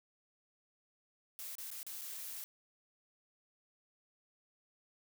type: noise with dropouts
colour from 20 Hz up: blue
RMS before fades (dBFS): -45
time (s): 1.39-2.44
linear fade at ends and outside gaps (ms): 0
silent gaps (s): 1.553-1.583 / 1.704-1.714 / 1.83-1.866 / 2.012-2.016
effects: none